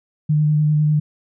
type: tone with vibrato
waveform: sine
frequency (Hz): 151.3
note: D#3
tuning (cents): -48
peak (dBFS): -13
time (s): 0.29-1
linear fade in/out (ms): 10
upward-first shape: square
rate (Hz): 10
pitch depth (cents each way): 13
effects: none